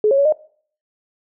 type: tone with pitch steps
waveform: sine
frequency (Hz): 425.7 / 549 / 562 / 614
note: G#4 / C#5 / C#5 / D#5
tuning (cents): +43 / -17 / +24 / -23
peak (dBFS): -11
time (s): 0.04-0.324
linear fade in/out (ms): 2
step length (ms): 71
effects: noise-tail reverb RT60 0.5 s tail -21 dB re dry